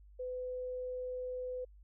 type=tone; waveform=sine; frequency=504 Hz; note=B4; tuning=35 cents sharp; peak=-37 dBFS; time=0.19-1.65 s; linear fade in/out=10 ms; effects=added 50 Hz sine -55 dBFS peak until 1.83 s